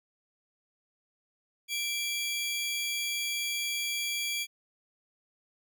sawtooth tone pair together, 2349 / 3328 Hz, D7 / G#7, 0 / +3 cents, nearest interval tritone, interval 603 cents, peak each -29 / -31 dBFS, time 1.68-4.47 s, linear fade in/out 50 ms, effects none

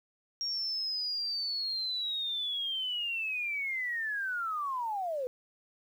sine linear sweep, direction down, 5600 to 486 Hz, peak -31 dBFS, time 0.41-5.27 s, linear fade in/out 0 ms, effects 10-bit

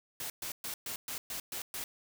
white noise bursts, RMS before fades -39 dBFS, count 8, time 0.2-1.84 s, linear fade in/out 2 ms, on 100 ms, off 120 ms, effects none

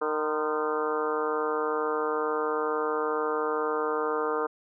harmonic tone with a mistuned harmonic, 153.7 Hz, D#3, 21 cents flat, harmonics 2 / 3 / 4 / 5 / 6 / 7 / 8 / 9 / 10, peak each -37 / -28 / -38 / -38 / -37 / -35 / -33 / -38 / -43 dBFS, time 0.01-4.47 s, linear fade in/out 10 ms, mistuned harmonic 7, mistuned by -67 cents, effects none

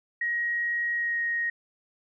sine tone with pitch glide, 1891 to 1873.6 Hz, A#6 to A#6, +24 to +8 cents, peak -25 dBFS, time 0.21-1.5 s, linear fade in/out 5 ms, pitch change -16 cents, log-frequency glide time 0.94-1.2 s, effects none

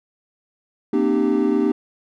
triangle chord, C minor seventh, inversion third, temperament equal with one note detuned, 233.1 / 261.6 / 303.7 / 392 Hz, Bb3 / C4 / Eb4 / G4, 0 / 0 / -42 / 0 cents, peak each -20 / -20 / -18 / -19 dBFS, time 0.93-1.72 s, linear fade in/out 5 ms, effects tanh soft clip ceiling -5 dBFS

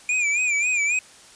square tone with vibrato, 2400 Hz, D7, 37 cents sharp, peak -20 dBFS, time 0.09-0.99 s, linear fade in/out 2 ms, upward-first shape sine, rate 3.7 Hz, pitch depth 87 cents each way, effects white hiss -48 dBFS RMS until 1.35 s + resampled to 22050 Hz

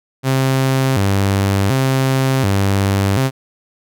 sawtooth tone with vibrato, 114.4 Hz, A#2, 32 cents flat, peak -9 dBFS, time 0.23-3.31 s, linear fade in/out 50 ms, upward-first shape square, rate 0.68 Hz, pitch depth 260 cents each way, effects none

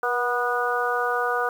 harmonic tone with a mistuned harmonic, 244.8 Hz, B3, 15 cents flat, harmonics 2 / 3 / 4 / 5 / 6, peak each -27 / -28 / -31 / -27 / -27 dBFS, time 0.03-1.49 s, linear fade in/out 2 ms, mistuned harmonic 2, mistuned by -22 cents, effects 8-bit

